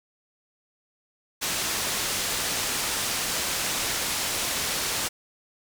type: low-pass noise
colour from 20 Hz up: white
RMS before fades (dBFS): -28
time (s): 1.41-5.09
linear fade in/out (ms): 20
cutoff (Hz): 8700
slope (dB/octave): 12
effects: none